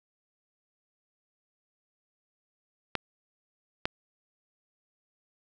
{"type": "clicks", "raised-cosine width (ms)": 0.3, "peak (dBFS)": -11, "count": 2, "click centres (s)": [2.953, 3.855], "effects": []}